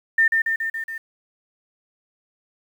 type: tone with echo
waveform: sine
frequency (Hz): 1806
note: A6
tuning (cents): +45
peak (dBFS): -13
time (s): 0.18-0.28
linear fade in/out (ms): 5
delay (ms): 140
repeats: 5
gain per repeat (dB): -3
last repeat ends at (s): 0.98
effects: 8-bit